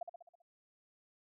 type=tone with echo; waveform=sine; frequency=690 Hz; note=F5; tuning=21 cents flat; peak=-36 dBFS; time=0.01-0.03 s; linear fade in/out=5 ms; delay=65 ms; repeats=6; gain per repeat=-5 dB; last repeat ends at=0.42 s; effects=none